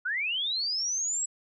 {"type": "linear sweep", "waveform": "sine", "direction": "up", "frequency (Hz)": [1400, 7800], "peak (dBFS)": -27, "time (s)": [0.05, 1.26], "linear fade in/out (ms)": 10, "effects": []}